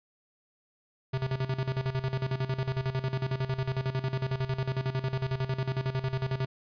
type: tone with tremolo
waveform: square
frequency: 131.4 Hz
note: C3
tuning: 8 cents sharp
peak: -27 dBFS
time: 1.13-6.46 s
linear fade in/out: 10 ms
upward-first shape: square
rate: 11 Hz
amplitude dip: 75%
effects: resampled to 11025 Hz